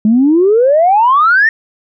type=exponential sweep; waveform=sine; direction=up; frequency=207.7 to 1863 Hz; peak=-5 dBFS; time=0.05-1.49 s; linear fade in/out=2 ms; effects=tanh soft clip ceiling -1 dBFS